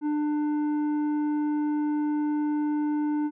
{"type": "tone with tanh clipping", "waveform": "sine", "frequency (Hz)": 298.4, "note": "D4", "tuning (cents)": 28, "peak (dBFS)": -25, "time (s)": [0.01, 3.31], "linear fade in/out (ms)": 50, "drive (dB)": 8, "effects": []}